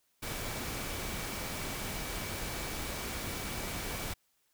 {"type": "tone in noise", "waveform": "sine", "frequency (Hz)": 2290, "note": "D7", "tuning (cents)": -44, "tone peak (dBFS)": -49, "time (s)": [0.22, 4.14], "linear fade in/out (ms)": 10, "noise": "pink", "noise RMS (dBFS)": -38, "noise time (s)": [0.22, 4.14], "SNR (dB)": -14, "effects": ["white hiss -74 dBFS RMS until 4.53 s"]}